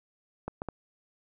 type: clicks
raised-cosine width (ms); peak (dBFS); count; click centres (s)
1; -20; 3; 0.48 / 0.619 / 0.687
effects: none